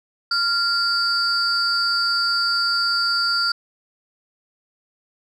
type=tone cluster; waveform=sine; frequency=1390 / 4596 / 4905 Hz; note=F6 / D8 / D#8; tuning=-9 / -38 / -26 cents; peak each=-20 / -20 / -25 dBFS; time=0.31-3.52 s; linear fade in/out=5 ms; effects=tanh soft clip ceiling -12 dBFS